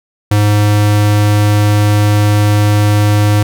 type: tone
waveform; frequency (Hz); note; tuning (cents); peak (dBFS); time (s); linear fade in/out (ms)
square; 104.2; G#2; +6; -8; 0.31-3.43; 5
effects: none

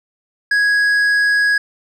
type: tone with tanh clipping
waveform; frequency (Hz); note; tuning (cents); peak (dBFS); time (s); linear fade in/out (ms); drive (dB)
sine; 1661.2; G#6; 0; -13; 0.51-1.58; 5; 7
effects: none

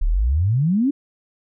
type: exponential sweep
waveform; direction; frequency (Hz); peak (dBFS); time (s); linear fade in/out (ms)
sine; up; 32.26 to 296; -15; 0.01-0.91; 10
effects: none

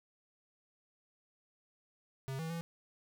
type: tone with pitch steps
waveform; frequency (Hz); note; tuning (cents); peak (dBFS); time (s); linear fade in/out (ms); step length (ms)
square; 133.9 / 162 / 167.3; C3 / E3 / E3; +40 / -30 / +26; -38; 2.28-2.61; 0; 110
effects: none

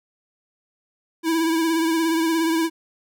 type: tone with vibrato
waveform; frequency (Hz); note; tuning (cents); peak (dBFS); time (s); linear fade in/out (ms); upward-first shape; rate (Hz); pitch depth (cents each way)
square; 326.7; E4; -15; -19; 1.23-2.7; 50; sine; 17; 39
effects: none

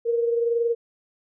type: tone pair together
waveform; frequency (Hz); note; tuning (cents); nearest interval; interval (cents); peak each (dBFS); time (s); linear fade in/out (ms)
sine; 466.2 / 487.4; A#4 / B4; 0 / -23; minor second; 77; -20 / -30; 0.05-0.75; 20
effects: none

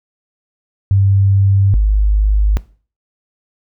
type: tone pair in turn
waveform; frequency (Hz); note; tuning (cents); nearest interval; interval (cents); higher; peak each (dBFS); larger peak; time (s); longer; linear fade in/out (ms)
sine; 98.2 / 51.44; G2 / G#1; +4 / -16; major seventh; 1120; first; -8; neither; 0.91-1.74 / 1.74-2.57; neither; 0
effects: noise-tail reverb RT60 0.4 s tail -19 dB re dry

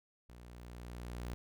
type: tone with level ramp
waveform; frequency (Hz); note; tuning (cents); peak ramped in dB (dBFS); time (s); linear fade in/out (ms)
sawtooth; 59.9; A#1; +48; -49 to -35; 0.29-1.34; 0
effects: none

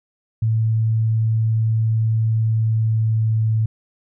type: tone with pitch glide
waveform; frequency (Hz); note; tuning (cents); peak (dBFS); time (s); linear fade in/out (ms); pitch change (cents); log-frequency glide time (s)
sine; 111.4 to 110.44; A2 to A2; +22 to +7; -15; 0.42-3.66; 5; -15; 2.39-3.52
effects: none

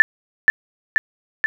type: tone with echo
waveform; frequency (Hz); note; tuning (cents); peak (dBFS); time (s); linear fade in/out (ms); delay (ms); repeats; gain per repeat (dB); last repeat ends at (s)
sine; 1760; A6; 0; -5; 0-0.02; 0; 480; 3; -3; 1.46
effects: none

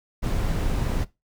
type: noise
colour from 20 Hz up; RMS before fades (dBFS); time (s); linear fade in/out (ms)
brown; -24; 0.22-1.05; 20
effects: noise-tail reverb RT60 0.2 s tail -18 dB re dry

